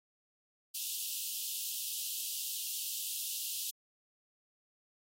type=high-pass noise; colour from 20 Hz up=white; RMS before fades=-38 dBFS; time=0.74-3.71 s; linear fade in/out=10 ms; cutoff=2700 Hz; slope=96 dB/octave; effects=AAC 48 kbps